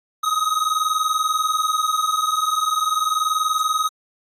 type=tone pair together; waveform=square; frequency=1251 / 1271.4 Hz; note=D#6 / D#6; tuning=+9 / +37 cents; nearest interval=unison; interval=28 cents; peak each=-22 dBFS; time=0.23-3.89 s; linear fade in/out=10 ms; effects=low-pass 12000 Hz 12 dB/octave + AAC 64 kbps